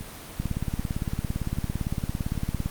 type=two click trains; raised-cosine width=5 ms; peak=-23 / -14 dBFS; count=4 / 41; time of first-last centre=0.01-2.354 / 0.4-2.66 s; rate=1.28 / 17.7 Hz; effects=pink hiss -41 dBFS RMS until 2.7 s + Opus 24 kbps

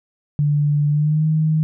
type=tone with pitch glide; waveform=sine; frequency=146.83 to 156.46 Hz; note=D3 to D#3; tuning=0 to +10 cents; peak=-14 dBFS; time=0.39-1.63 s; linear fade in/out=0 ms; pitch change=+110 cents; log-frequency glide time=0.89-1.26 s; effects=none

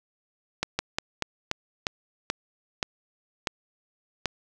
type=slowing click train; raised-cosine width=0.2 ms; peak=-8 dBFS; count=10; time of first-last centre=0.63-4.257 s; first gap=160 ms; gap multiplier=1.22; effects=none

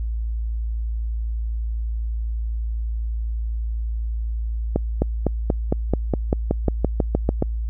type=accelerating click train; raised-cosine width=2 ms; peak=-5 dBFS; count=15; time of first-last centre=4.76-7.424 s; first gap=260 ms; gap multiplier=0.95; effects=added 56 Hz sine -22 dBFS peak until 7.69 s

